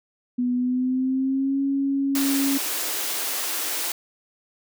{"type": "tone with pitch glide", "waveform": "sine", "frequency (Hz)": [246.9, 275.5], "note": ["B3", "C#4"], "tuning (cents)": [0, -11], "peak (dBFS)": -20, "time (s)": [0.38, 2.58], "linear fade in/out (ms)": 10, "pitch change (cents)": 189, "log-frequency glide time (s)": [0.54, 1.61]}
{"type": "high-pass noise", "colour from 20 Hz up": "white", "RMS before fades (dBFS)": -27, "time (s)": [2.15, 3.92], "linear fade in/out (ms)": 2, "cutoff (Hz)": 260, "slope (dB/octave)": 96}
{"effects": []}